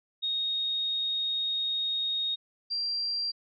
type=tone pair in turn; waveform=sine; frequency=3729 / 4734 Hz; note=A#7 / D8; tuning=0 / +13 cents; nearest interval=major third; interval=413 cents; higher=second; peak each=-27 / -28 dBFS; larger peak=first; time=0.22-2.36 / 2.7-3.32 s; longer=first; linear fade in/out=20 ms; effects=none